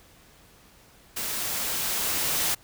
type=noise with level ramp; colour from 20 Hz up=white; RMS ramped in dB=-31 to -25 dBFS; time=1.16-2.55 s; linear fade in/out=10 ms; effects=pink hiss -55 dBFS RMS until 2.63 s